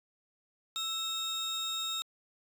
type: tone pair together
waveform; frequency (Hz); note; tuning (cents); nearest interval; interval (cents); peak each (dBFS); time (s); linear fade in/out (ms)
35% pulse; 1323 / 3727; E6 / A#7; +6 / -1; octave + tritone; 1793; -40 / -31; 0.76-2.02; 0
effects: resampled to 32000 Hz

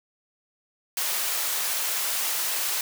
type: high-pass noise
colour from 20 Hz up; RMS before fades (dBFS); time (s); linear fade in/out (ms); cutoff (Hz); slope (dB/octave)
white; -27; 0.97-2.81; 2; 590; 12
effects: none

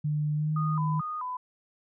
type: tone with pitch glide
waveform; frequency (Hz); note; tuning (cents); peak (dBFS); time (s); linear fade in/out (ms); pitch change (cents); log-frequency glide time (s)
sine; 150 to 154.84; D3 to D#3; +37 to -8; -25; 0.04-1.01; 10; +55; 0.35-0.54
type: tone with vibrato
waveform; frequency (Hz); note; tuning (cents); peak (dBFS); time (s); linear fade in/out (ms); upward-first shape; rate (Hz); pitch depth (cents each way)
sine; 1112; C#6; +5; -31; 0.56-1.37; 5; square; 2.3; 180
effects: none

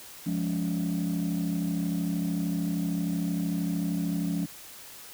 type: chord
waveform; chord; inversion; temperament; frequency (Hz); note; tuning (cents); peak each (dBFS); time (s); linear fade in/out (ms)
sine; Db major; first; equal with one note detuned; 174.61 / 207.7 / 284.2; F3 / Ab3 / Db4; 0 / 0 / +43; -27 / -31 / -30; 0.26-4.46; 10
effects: tanh soft clip ceiling -22 dBFS + white hiss -46 dBFS RMS until 5.13 s

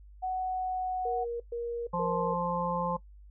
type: tone with pitch glide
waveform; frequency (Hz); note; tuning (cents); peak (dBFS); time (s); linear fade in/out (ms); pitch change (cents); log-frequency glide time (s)
sine; 745 to 739.4; F#5 to F#5; +12 to -1; -29; 0.22-1.25; 20; -13; 0.37-1.04
type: tone bursts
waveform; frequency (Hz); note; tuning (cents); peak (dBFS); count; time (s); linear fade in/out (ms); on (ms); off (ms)
sine; 471.7; A#4; +20; -31; 3; 1.05-2.34; 5; 350; 120
type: harmonic tone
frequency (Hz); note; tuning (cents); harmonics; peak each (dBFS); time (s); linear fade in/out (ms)
174.61; F3; 0; 1 / 3 / 5 / 6; -34 / -34 / -34 / -34; 1.93-2.97; 10
effects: noise-tail reverb RT60 0.1 s tail -18 dB re dry + added 50 Hz sine -49 dBFS peak until 3.3 s

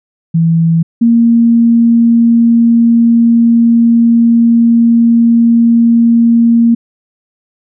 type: tone pair in turn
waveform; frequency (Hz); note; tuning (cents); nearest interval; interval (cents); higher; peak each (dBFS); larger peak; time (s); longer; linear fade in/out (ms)
sine; 164.81 / 232.6; E3 / A#3; 0 / -4; tritone; 596; second; -6 / -4; second; 0.34-0.83 / 1.01-6.75; second; 10
effects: none

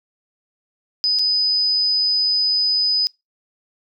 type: tone with dropouts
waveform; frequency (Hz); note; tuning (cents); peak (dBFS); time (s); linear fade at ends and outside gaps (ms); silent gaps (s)
sine; 4998; D#8; +7; -15; 1.04-3.07; 0; 1.188-1.193
effects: noise-tail reverb RT60 0.2 s tail -23 dB re dry

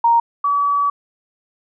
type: tone pair in turn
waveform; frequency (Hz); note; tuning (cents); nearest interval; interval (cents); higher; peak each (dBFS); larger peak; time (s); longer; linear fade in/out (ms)
sine; 932.3 / 1142.9; A#5 / D6; 0 / -47; major third; 353; second; -10 / -14; first; 0.04-0.2 / 0.44-0.9; second; 5
effects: none

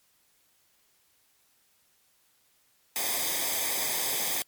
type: noise with comb filter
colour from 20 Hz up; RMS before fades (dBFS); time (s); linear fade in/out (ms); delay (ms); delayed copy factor
white; -29; 2.96-4.42; 0; 0.71; -0.7
effects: white hiss -67 dBFS RMS until 4.47 s + MP3 96 kbps

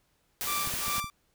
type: noise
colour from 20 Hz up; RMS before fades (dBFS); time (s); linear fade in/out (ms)
white; -33; 0.41-1; 0
type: tone with tremolo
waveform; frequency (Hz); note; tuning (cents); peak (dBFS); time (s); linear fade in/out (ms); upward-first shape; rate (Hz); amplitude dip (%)
sawtooth; 1174.7; D6; 0; -26; 0.47-1.1; 0; sine; 2.6; 95
type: clicks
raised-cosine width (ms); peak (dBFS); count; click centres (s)
5; -29; 5; 0.674 / 0.739 / 0.881 / 0.982 / 1.043
effects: pink hiss -71 dBFS RMS until 1.34 s

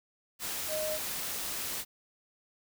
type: tone in noise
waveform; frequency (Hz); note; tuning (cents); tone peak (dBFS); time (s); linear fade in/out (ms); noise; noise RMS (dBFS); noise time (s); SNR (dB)
sine; 619; D#5; -9; -32; 0.68-0.99; 50; white; -36; 0.39-1.85; +1
effects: none

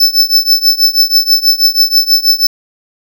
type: tone with tremolo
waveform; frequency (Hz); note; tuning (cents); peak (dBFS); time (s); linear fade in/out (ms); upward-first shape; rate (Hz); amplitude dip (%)
square; 5274; E8; 0; -3; 0-2.47; 5; triangle; 6.2; 95
effects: none

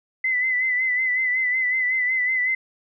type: tone with vibrato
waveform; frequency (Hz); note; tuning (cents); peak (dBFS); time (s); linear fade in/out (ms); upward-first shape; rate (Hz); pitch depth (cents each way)
sine; 2021; B6; +39; -19; 0.24-2.55; 5; sine; 5.4; 45
effects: none

